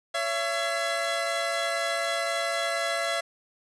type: tone cluster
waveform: 30% pulse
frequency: 559 / 672 / 1678 / 2027 Hz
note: C#5 / E5 / G#6 / B6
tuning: +14 / +33 / +17 / +45 cents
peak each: -31 / -26 / -32 / -30 dBFS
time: 0.14-3.21 s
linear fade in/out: 10 ms
effects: resampled to 22050 Hz + 9-bit